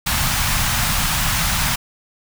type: band-stop noise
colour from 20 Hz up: pink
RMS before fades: -19 dBFS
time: 0.06-1.76 s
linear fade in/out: 10 ms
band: 200 to 800 Hz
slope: 24 dB/octave
effects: none